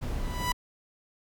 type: noise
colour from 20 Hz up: brown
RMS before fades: -32 dBFS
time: 0.01-0.53 s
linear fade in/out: 20 ms
type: tone with exponential growth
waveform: sawtooth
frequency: 987.8 Hz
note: B5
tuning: in tune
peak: -21 dBFS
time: 0.07-0.52 s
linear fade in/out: 2 ms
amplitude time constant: 97 ms
effects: none